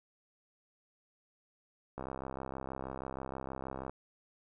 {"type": "click train", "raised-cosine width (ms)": 1, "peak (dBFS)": -26, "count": 128, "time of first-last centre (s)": [1.98, 3.896], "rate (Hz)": 66.3, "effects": []}